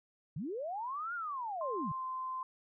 sine linear two-way sweep, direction up then down, 123.1 to 1451 to 123.1 Hz, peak -36 dBFS, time 0.36-1.92 s, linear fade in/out 5 ms, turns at 1.14 s
sine tone with pitch glide, 1049 to 1036.4 Hz, C6 to C6, +4 to -17 cents, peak -36 dBFS, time 1.61-2.43 s, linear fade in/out 2 ms, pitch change -21 cents, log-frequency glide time 1.94-2.04 s
effects none

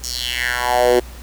10% pulse tone with high-pass filter sweep, 123.47 Hz, B2, in tune, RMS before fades -18 dBFS, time 0.03-1 s, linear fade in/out 10 ms, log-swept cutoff 6200 to 360 Hz, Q 3.6, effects added 60 Hz sine -33 dBFS peak until 1.22 s + pink hiss -41 dBFS RMS until 1.22 s

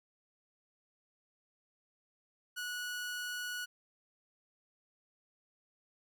sawtooth tone, 1466 Hz, F#6, 16 cents flat, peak -34 dBFS, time 2.56-3.66 s, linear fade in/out 20 ms, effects none

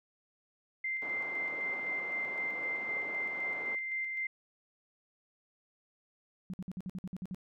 sine tone with tremolo, 2087 Hz, C7, 5 cents flat, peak -32 dBFS, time 0.84-4.27 s, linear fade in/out 5 ms, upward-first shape square, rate 3.9 Hz, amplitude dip 30%
pink band-pass noise, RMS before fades -47 dBFS, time 1.02-3.75 s, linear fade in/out 0 ms, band 390 to 1100 Hz, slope 12 dB/octave
sine tone bursts, 185 Hz, F#3, in tune, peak -36 dBFS, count 10, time 6.5-7.346 s, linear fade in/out 0 ms, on 36 ms, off 54 ms
effects none

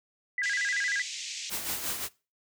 sine tone with vibrato, 1801 Hz, A6, 40 cents sharp, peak -27 dBFS, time 0.38-1.02 s, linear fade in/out 2 ms, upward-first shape square, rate 13 Hz, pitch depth 170 cents each way
white band-pass noise, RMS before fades -38 dBFS, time 0.43-1.5 s, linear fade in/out 5 ms, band 2100 to 7300 Hz, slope 48 dB/octave
white noise with tremolo, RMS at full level -31 dBFS, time 1.49-2.09 s, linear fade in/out 50 ms, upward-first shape sine, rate 5.6 Hz, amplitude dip 55%
effects noise-tail reverb RT60 0.3 s tail -21 dB re dry

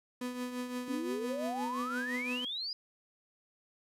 35% pulse tone with tremolo, 248.6 Hz, B3, 12 cents sharp, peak -32 dBFS, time 0.21-2.45 s, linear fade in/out 5 ms, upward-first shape triangle, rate 5.8 Hz, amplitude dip 60%
sine exponential sweep, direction up, 261.6 to 5010 Hz, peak -35 dBFS, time 0.88-2.73 s, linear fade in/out 2 ms
effects resampled to 32000 Hz + 11-bit

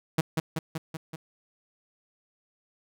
sawtooth tone with echo, 160 Hz, D#3, 49 cents sharp, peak -17 dBFS, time 0.18-0.21 s, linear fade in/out 5 ms, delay 190 ms, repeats 5, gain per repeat -3 dB, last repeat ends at 1.16 s, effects none

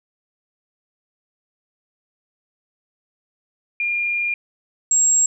sine tone pair in turn, 2409 / 7573 Hz, D7 / A#8, +43 / +26 cents, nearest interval octave + minor sixth, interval 1983 cents, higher second, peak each -19 / -13 dBFS, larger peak second, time 3.8-4.34 / 4.91-5.26 s, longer first, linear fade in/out 2 ms, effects none

